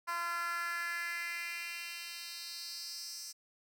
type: tone with high-pass filter sweep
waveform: 10% pulse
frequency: 342.5 Hz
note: F4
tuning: 34 cents flat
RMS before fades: -40 dBFS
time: 0.07-3.33 s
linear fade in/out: 20 ms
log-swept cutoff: 1100 to 6100 Hz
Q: 3.1
effects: none